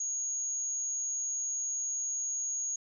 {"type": "tone", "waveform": "sine", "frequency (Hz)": 6645, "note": "G#8", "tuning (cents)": 0, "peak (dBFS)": -31, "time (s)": [0, 2.76], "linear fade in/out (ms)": 5, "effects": []}